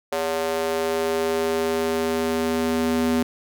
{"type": "tone with high-pass filter sweep", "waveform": "square", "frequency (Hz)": 81.2, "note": "E2", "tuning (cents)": -26, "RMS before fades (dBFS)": -23, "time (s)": [0.12, 3.23], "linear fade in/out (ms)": 5, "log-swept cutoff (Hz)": [520, 260], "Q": 2.7, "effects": []}